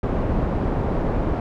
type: low-pass noise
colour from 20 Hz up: pink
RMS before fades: -22 dBFS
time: 0.03-1.4 s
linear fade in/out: 2 ms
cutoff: 760 Hz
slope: 12 dB/octave
effects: none